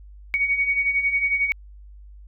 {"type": "beating tone pair", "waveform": "sine", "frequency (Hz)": [2233, 2244], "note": ["C#7", "C#7"], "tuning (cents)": [12, 21], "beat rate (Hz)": 11, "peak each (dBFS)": [-26, -20], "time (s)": [0.34, 1.52], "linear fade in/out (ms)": 0, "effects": ["added 50 Hz sine -41 dBFS peak until 2.27 s"]}